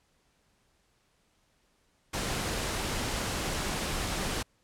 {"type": "noise", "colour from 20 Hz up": "pink", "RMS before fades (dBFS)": -32, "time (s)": [2.13, 4.43], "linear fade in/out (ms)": 10, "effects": ["pink hiss -70 dBFS RMS until 4.63 s", "low-pass 10000 Hz 12 dB/octave"]}